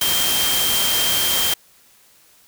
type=tone in noise; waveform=sine; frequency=3166 Hz; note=G7; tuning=17 cents sharp; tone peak=-21 dBFS; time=0.01-1.54 s; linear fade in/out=5 ms; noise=white; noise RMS=-20 dBFS; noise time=0.01-1.54 s; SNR=-4 dB; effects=white hiss -53 dBFS RMS until 2.47 s